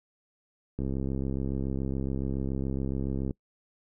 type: click train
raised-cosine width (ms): 3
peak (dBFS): -19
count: 170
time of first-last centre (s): 0.79-3.309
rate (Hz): 67.1
effects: noise-tail reverb RT60 0.1 s tail -24 dB re dry